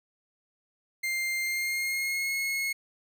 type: tone with pitch glide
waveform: 40% pulse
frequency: 2100 to 2172 Hz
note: C7 to C#7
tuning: +6 to -36 cents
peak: -27 dBFS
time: 1.03-2.73 s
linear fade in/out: 10 ms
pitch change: +58 cents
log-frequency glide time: 1.41-2.33 s
effects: none